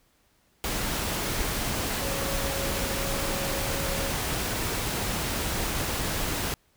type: tone in noise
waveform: sine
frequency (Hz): 549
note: C#5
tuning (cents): -17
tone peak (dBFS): -35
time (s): 2.02-4.11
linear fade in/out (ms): 0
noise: pink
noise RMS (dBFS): -29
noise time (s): 0.64-6.54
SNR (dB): -9
effects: pink hiss -66 dBFS RMS until 6.76 s